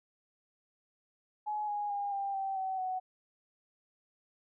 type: tone with pitch steps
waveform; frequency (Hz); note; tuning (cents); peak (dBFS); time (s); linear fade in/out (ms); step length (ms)
sine; 844 / 826.6 / 809.6 / 793 / 776.6 / 760.7 / 745; G#5 / G#5 / G#5 / G5 / G5 / F#5 / F#5; +28 / -8 / -44 / +20 / -16 / +48 / +12; -32; 1.46-3; 20; 220
effects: none